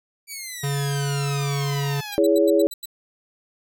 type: exponential sweep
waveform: 10% pulse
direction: down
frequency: 2319 to 784 Hz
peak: -23 dBFS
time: 0.27-2.19 s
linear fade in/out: 50 ms
type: tone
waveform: square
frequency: 140.9 Hz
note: C#3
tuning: 29 cents sharp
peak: -23 dBFS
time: 0.63-2.01 s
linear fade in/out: 10 ms
type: tone bursts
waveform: 15% pulse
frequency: 3961 Hz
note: B7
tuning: 4 cents sharp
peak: -24 dBFS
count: 7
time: 2.12-2.857 s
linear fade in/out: 5 ms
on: 29 ms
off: 89 ms
type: chord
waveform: sine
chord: C# minor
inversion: first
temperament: equal with one note detuned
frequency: 329.6 / 415.3 / 563.7 Hz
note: E4 / G#4 / C#5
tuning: 0 / 0 / +29 cents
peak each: -19 dBFS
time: 2.18-2.67 s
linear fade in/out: 0 ms
effects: none